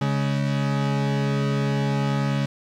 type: tone pair together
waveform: 40% pulse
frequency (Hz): 139.96 / 209.7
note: C#3 / G#3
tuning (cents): +17 / +17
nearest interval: perfect fifth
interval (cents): 700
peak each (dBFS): -21 / -26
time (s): 0.01-2.46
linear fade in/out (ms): 5
effects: low-pass 5000 Hz 12 dB/octave + 9-bit